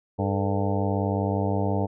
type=harmonic tone with a mistuned harmonic; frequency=99 Hz; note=G2; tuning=18 cents sharp; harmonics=1 / 2 / 3 / 4 / 5 / 6 / 7 / 8 / 9; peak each=-26 / -29 / -31 / -32 / -33 / -34 / -34 / -35 / -36 dBFS; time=0.18-1.87 s; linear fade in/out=20 ms; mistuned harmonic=4; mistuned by=+140 cents; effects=none